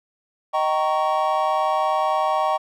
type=chord; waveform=triangle; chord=Eb dominant seventh; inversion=none; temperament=equal with one note detuned; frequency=622.3 / 771.9 / 932.3 / 1108.7 Hz; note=Eb5 / G5 / Bb5 / Db6; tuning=0 / -27 / 0 / 0 cents; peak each=-22 / -21 / -24 / -22 dBFS; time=0.53-2.58 s; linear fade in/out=20 ms; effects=none